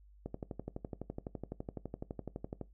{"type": "click train", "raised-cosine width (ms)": 2, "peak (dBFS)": -26, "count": 29, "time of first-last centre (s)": [0.26, 2.613], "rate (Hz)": 11.9, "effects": ["noise-tail reverb RT60 0.2 s tail -19 dB re dry", "added 50 Hz sine -57 dBFS peak until 2.73 s"]}